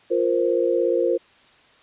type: chord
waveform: sine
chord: F suspended fourth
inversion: none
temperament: equal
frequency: 349.2 / 466.2 / 523.3 Hz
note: F4 / Bb4 / C5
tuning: 0 / 0 / 0 cents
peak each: -22 dBFS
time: 0.1-1.18 s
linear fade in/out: 20 ms
effects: white hiss -54 dBFS RMS until 1.82 s + resampled to 8000 Hz